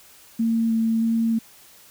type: tone with vibrato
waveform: sine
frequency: 226.4 Hz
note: A3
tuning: 50 cents sharp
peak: -18 dBFS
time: 0.39-1.39 s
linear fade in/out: 10 ms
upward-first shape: square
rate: 1.6 Hz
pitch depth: 9 cents each way
effects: white hiss -50 dBFS RMS until 1.9 s